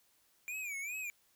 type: tone with vibrato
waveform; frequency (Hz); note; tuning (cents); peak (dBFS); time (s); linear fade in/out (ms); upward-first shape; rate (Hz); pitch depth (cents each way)
square; 2369; D7; +14; -39; 0.48-1.1; 0; sine; 2.5; 140
effects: white hiss -71 dBFS RMS until 1.35 s